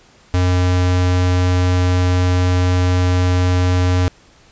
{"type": "tone", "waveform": "square", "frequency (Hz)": 90.4, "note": "F#2", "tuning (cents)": -40, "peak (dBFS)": -13, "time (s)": [0.34, 4.08], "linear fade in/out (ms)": 0, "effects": ["pink hiss -49 dBFS RMS until 4.51 s", "resampled to 16000 Hz"]}